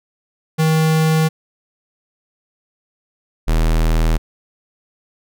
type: tone pair in turn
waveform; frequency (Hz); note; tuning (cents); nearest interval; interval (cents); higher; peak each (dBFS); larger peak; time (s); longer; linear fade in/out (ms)
square; 158.5 / 40.2; D#3 / E1; +32 / -43; 2 octaves; 2375; first; -13; neither; 0.58-1.29 / 3.47-4.18; neither; 20
effects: none